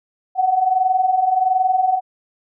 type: tone pair together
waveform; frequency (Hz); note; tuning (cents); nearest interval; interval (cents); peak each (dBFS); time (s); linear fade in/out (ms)
sine; 731 / 752.4; F#5 / F#5; -21 / +29; unison; 50; -20 / -15; 0.35-2.01; 50
effects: none